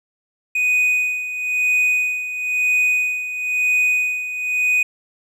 triangle tone with tremolo, 2489 Hz, D#7, in tune, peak -12 dBFS, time 0.55-4.83 s, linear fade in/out 5 ms, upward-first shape sine, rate 1 Hz, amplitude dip 70%, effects none

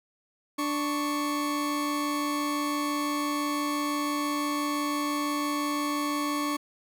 40% pulse tone pair together, 293.7 / 1108.9 Hz, D4 / C#6, 0 / 0 cents, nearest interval octave + major seventh, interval 2300 cents, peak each -28 / -30 dBFS, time 0.58-6.57 s, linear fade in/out 10 ms, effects none

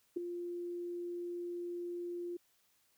sine tone with ADSR envelope, 349.2 Hz, F4, in tune, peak -29 dBFS, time 0.16-2.37 s, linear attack 11 ms, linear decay 6 ms, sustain -9 dB, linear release 7 ms, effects white hiss -73 dBFS RMS until 2.97 s

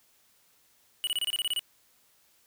square tone bursts, 2937 Hz, F#7, 13 cents flat, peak -27 dBFS, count 10, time 1.04-1.593 s, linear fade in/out 0 ms, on 31 ms, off 27 ms, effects white hiss -65 dBFS RMS until 2.46 s

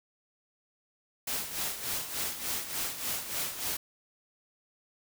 white noise with tremolo, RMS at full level -32 dBFS, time 1.27-3.77 s, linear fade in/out 5 ms, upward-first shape sine, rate 3.4 Hz, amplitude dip 65%, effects none

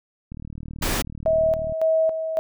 click train, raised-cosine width 5 ms, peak -23 dBFS, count 55, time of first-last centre 0.32-1.723 s, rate 38.5 Hz
pink noise, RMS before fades -24 dBFS, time 0.82-1.02 s, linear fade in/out 5 ms
sine tone with tremolo, 642 Hz, E5, 46 cents flat, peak -16 dBFS, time 1.26-2.39 s, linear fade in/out 0 ms, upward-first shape square, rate 1.8 Hz, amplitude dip 60%
effects none

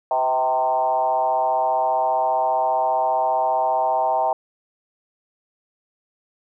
sine tone with frequency modulation, 780 Hz, G5, 9 cents flat, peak -17 dBFS, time 0.11-4.33 s, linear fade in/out 2 ms, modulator 135 Hz, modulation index 1.3, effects none

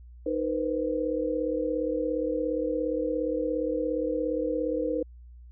sine tone cluster, 310 / 476.8 / 514 Hz, D#4 / A#4 / C5, -6 / +39 / -31 cents, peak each -30 dBFS, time 0.26-5.03 s, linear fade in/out 5 ms, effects added 60 Hz sine -45 dBFS peak until 5.51 s

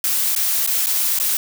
blue noise with dropouts, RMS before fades -19 dBFS, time 0.04-1.37 s, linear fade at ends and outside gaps 1 ms, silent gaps 0.351-0.362 / 0.664-0.674 / 0.861-0.868 / 1.188-1.199 s, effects none

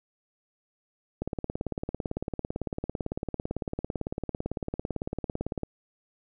click train, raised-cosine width 2 ms, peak -17 dBFS, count 80, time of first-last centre 1.22-5.633 s, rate 17.9 Hz, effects none

